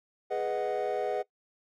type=chord; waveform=triangle; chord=G# minor seventh; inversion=none; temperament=equal; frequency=415.3 / 493.9 / 622.3 / 740 Hz; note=G#4 / B4 / D#5 / F#5; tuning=0 / 0 / 0 / 0 cents; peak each=-31 / -31 / -32 / -31 dBFS; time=0.3-1.23 s; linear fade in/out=20 ms; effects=noise-tail reverb RT60 0.1 s tail -21 dB re dry + tanh soft clip ceiling -20 dBFS